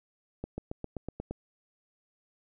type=accelerating click train; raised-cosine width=2 ms; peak=-22 dBFS; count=8; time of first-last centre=0.44-1.31 s; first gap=140 ms; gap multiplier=0.96; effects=none